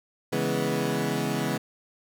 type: chord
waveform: 20% pulse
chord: C# minor seventh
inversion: none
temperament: equal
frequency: 138.59 / 164.81 / 207.7 / 246.9 Hz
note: C#3 / E3 / G#3 / B3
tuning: 0 / 0 / 0 / 0 cents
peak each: -26 dBFS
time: 0.32-1.58 s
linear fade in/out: 10 ms
effects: none